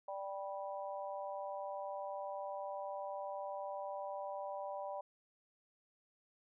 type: harmonic tone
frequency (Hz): 196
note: G3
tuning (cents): 0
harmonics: 3 / 4 / 5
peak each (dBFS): -43 / -45 / -47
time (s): 0.08-5.01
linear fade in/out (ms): 5
effects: none